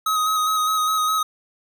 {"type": "tone with vibrato", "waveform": "square", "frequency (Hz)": 1264, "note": "D#6", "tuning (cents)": 27, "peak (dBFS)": -19, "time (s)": [0.06, 1.23], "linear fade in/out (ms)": 5, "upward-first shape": "square", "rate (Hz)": 4.9, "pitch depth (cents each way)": 18, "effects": []}